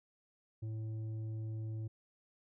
sine tone with tanh clipping, 110 Hz, A2, in tune, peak -39 dBFS, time 0.62-1.88 s, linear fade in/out 10 ms, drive 7 dB, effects none

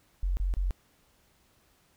sine tone bursts, 45.55 Hz, F#1, 26 cents flat, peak -25 dBFS, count 3, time 0.23-0.708 s, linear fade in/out 0 ms, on 140 ms, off 29 ms, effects pink hiss -66 dBFS RMS until 1.96 s

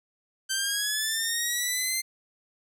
10% pulse linear sweep, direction up, 1550 to 2093 Hz, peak -17 dBFS, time 0.49-2.02 s, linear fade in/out 20 ms, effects none

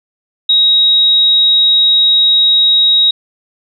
sine tone, 3800 Hz, A#7, 33 cents sharp, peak -6 dBFS, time 0.49-3.11 s, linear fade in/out 5 ms, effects none

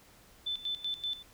sine tone with tremolo, 3520 Hz, A7, in tune, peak -31 dBFS, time 0.46-1.23 s, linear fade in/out 10 ms, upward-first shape square, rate 5.2 Hz, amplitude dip 80%, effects pink hiss -59 dBFS RMS until 1.33 s

